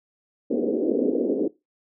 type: band-pass noise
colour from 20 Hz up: pink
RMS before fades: -23 dBFS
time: 0.5-1.48 s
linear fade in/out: 10 ms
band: 240 to 510 Hz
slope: 48 dB/octave
effects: noise-tail reverb RT60 0.2 s tail -19 dB re dry